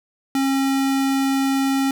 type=tone; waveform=square; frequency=270.9 Hz; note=C#4; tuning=40 cents flat; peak=-18 dBFS; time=0.35-1.91 s; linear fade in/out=2 ms; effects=none